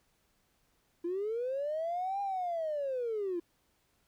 triangle linear two-way sweep, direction up then down, 334.1 to 809 to 334.1 Hz, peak -28 dBFS, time 1.04-3.4 s, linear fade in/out 10 ms, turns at 2.21 s, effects tanh soft clip ceiling -29 dBFS + pink hiss -73 dBFS RMS until 4.07 s

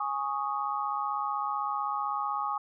sine chord, Ab suspended fourth, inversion none, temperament equal, 830.6 / 1108.7 / 1244.5 Hz, Ab5 / Db6 / Eb6, 0 / 0 / 0 cents, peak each -33 dBFS, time 0-2.58 s, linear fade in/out 5 ms, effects none

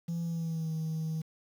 triangle tone with pitch glide, 168.7 to 159.23 Hz, E3 to D#3, +40 to +40 cents, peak -28 dBFS, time 0.08-1.22 s, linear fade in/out 10 ms, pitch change -100 cents, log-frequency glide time 0.23-0.72 s, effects tanh soft clip ceiling -26 dBFS + 9-bit

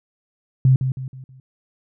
sine tone with echo, 130.81 Hz, C3, in tune, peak -10 dBFS, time 0.65-0.76 s, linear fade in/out 2 ms, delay 160 ms, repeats 4, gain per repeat -8 dB, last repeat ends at 1.4 s, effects none

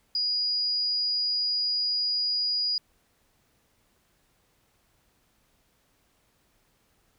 sine tone, 4894 Hz, D#8, 29 cents flat, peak -24 dBFS, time 0.15-2.78 s, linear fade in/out 2 ms, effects pink hiss -68 dBFS RMS until 7.18 s

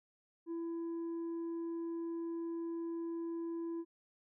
sine tone with tanh clipping, 334.3 Hz, E4, 24 cents sharp, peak -38 dBFS, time 0.46-3.85 s, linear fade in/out 50 ms, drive 3 dB, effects none

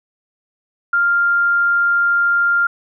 sine tone, 1396.9 Hz, F6, in tune, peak -12 dBFS, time 0.93-2.67 s, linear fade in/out 5 ms, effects none

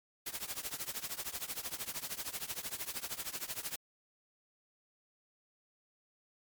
white noise with tremolo, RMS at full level -37 dBFS, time 0.26-3.76 s, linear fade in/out 5 ms, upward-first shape triangle, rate 13 Hz, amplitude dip 95%, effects MP3 96 kbps

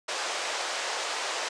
pink band-pass noise, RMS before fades -32 dBFS, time 0.08-1.49 s, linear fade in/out 10 ms, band 510 to 7600 Hz, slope 24 dB/octave, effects resampled to 22050 Hz

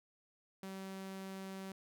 sawtooth tone, 191.9 Hz, G3, 37 cents flat, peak -40 dBFS, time 0.63-1.72 s, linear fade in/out 2 ms, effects none

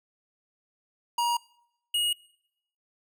square tone pair in turn, 950 / 2880 Hz, A#5 / F#7, +33 / -47 cents, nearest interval octave + perfect fifth, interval 1920 cents, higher second, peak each -24 dBFS, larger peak neither, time 1.18-1.37 / 1.94-2.13 s, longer neither, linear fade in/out 5 ms, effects noise-tail reverb RT60 0.8 s tail -24 dB re dry

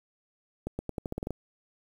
accelerating click train, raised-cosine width 2 ms, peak -19 dBFS, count 10, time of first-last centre 0.67-1.307 s, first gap 120 ms, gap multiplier 0.86, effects 8-bit

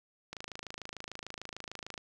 click train, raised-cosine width 0.2 ms, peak -24 dBFS, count 45, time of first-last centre 0.33-1.978 s, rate 26.7 Hz, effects none

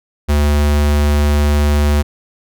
square tone, 73.42 Hz, D2, in tune, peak -11 dBFS, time 0.28-2.03 s, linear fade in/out 20 ms, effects none

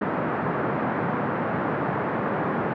pink band-pass noise, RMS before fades -26 dBFS, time 0.01-2.74 s, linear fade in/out 10 ms, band 140 to 1600 Hz, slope 24 dB/octave, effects none

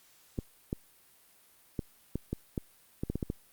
clicks, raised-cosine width 3 ms, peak -19 dBFS, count 11, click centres 0.388 / 0.729 / 1.792 / 2.156 / 2.33 / 2.578 / 3.035 / 3.1 / 3.156 / 3.228 / 3.301 s, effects white hiss -62 dBFS RMS until 3.52 s + Opus 48 kbps

